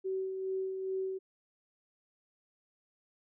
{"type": "tone with tremolo", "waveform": "sine", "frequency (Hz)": 380.1, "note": "F#4", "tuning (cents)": 47, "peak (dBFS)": -31, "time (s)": [0.04, 1.19], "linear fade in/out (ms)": 20, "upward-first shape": "sine", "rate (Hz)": 2.4, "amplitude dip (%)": 40, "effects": []}